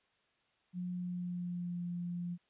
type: tone with pitch glide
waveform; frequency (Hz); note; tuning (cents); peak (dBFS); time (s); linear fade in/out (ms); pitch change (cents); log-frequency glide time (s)
sine; 179.2 to 174.8; F3 to F3; +45 to +2; -36; 0.73-2.38; 50; -43; 0.91-1.83
effects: white hiss -74 dBFS RMS until 2.49 s + resampled to 8000 Hz